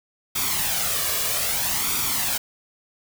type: noise with flanger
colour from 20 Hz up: white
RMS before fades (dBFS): -24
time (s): 0.35-2.38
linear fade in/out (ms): 10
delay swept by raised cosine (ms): 0.85 to 1.77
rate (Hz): 0.62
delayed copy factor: +0.6
effects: none